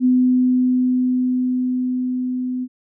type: tone with level ramp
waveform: sine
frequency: 252.6 Hz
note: B3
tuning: 39 cents sharp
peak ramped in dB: -11 to -21 dBFS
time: 0-2.68 s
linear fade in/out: 50 ms
effects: none